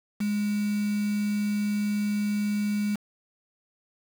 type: tone with quantisation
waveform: sine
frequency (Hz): 207.2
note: G#3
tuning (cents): -4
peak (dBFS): -24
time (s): 0.2-2.96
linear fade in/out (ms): 10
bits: 6
effects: none